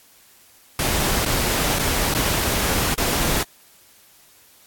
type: noise with dropouts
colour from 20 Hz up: pink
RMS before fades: -21 dBFS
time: 0.79-3.43 s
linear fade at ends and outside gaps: 2 ms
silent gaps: 1.25-1.26 / 1.786-1.795 / 2.14-2.148 / 2.943-2.979 s
effects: white hiss -52 dBFS RMS until 4.66 s + AAC 64 kbps